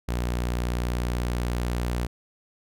sawtooth tone with vibrato, 60.2 Hz, B1, 44 cents flat, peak -21 dBFS, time 0.08-2.07 s, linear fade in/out 10 ms, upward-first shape triangle, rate 16 Hz, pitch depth 20 cents each way, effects none

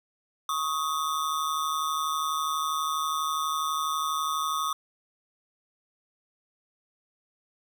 square ring-modulated tone, 1182 Hz, D6, 11 cents sharp, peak -24 dBFS, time 0.49-4.73 s, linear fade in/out 2 ms, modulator 76.1 Hz, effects 11-bit

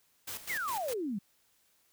white noise with tremolo, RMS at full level -40 dBFS, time 0.27-0.94 s, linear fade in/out 10 ms, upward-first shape square, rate 4.9 Hz, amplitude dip 70%
sine exponential sweep, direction down, 2264 to 185 Hz, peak -32 dBFS, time 0.49-1.19 s, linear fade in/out 10 ms
effects white hiss -70 dBFS RMS until 1.92 s

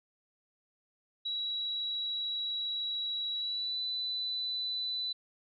sine tone with pitch glide, 3891 to 3991 Hz, B7 to B7, -27 to +17 cents, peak -32 dBFS, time 1.25-5.13 s, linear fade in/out 10 ms, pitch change +44 cents, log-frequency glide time 3.34-3.8 s, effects none

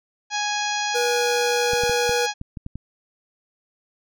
harmonic tone, 830.6 Hz, G#5, in tune, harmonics 1 / 2 / 3 / 4 / 5 / 6 / 7 / 8, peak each -26 / -29 / -31 / -32 / -33 / -34 / -34 / -35 dBFS, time 0.3-2.34 s, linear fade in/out 50 ms
square tone, 483.8 Hz, B4, 36 cents flat, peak -22 dBFS, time 0.94-2.27 s, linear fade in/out 20 ms
clicks, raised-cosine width 5 ms, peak -20 dBFS, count 8, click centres 1.734 / 1.836 / 1.896 / 2.094 / 2.414 / 2.572 / 2.664 / 2.756 s
effects none

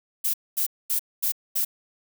violet noise bursts, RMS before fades -24 dBFS, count 5, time 0.24-1.65 s, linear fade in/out 10 ms, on 98 ms, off 230 ms, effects none

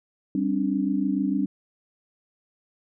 sine chord, G suspended fourth, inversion none, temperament equal with one note detuned, 196 / 267 / 293.7 Hz, G3 / C4 / D4, 0 / +35 / 0 cents, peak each -26 dBFS, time 0.35-1.46 s, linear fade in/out 2 ms, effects none

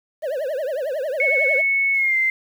triangle tone with vibrato, 566 Hz, C#5, 36 cents sharp, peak -20 dBFS, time 0.22-1.62 s, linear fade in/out 20 ms, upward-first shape triangle, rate 11 Hz, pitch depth 260 cents each way
sine tone with pitch glide, 2205 to 2082 Hz, C#7 to C7, -10 to -9 cents, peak -16 dBFS, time 1.2-2.3 s, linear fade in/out 2 ms, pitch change -99 cents, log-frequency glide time 1.94-2.16 s
effects 8-bit

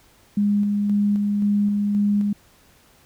sine tone with tremolo, 204.8 Hz, G#3, 24 cents flat, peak -16 dBFS, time 0.37-2.33 s, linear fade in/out 5 ms, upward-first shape square, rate 1.9 Hz, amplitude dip 25%, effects pink hiss -55 dBFS RMS until 3.05 s

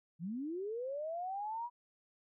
sine linear sweep, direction up, 152.5 to 977 Hz, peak -37 dBFS, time 0.19-1.7 s, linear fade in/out 50 ms, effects none

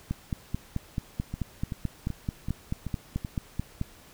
two click trains, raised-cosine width 5 ms, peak -20 / -16 dBFS, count 6 / 18, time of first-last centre 1.34-3.248 / 0.11-3.814 s, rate 2.62 / 4.59 Hz, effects pink hiss -53 dBFS RMS until 4.13 s

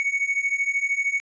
triangle beating tone pair, 2217 / 2230 Hz, C#7 / C#7, 0 / +10 cents, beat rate 13 Hz, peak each -24 / -22 dBFS, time 0-1.2 s, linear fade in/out 0 ms, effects resampled to 16000 Hz

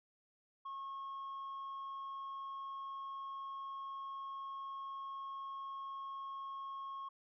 sine tone, 1089 Hz, C#6, 31 cents flat, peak -40 dBFS, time 0.65-7.09 s, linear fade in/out 10 ms, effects tanh soft clip ceiling -41 dBFS

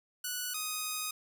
5% pulse tone pair in turn, 1477 / 1249.1 Hz, F#6 / D#6, -3 / +6 cents, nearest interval minor third, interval 291 cents, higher first, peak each -23 / -22 dBFS, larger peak second, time 0.24-0.54 / 0.54-1.11 s, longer second, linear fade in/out 5 ms, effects none

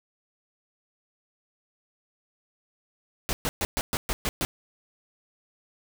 pink noise bursts, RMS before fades -27 dBFS, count 8, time 3.29-4.45 s, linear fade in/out 0 ms, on 40 ms, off 120 ms, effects none

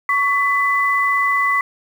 sine tone pair together, 1121.1 / 2000 Hz, C#6 / B6, +19 / +21 cents, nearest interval minor seventh, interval 1002 cents, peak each -17 dBFS, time 0.09-1.61 s, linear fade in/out 2 ms, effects 7-bit

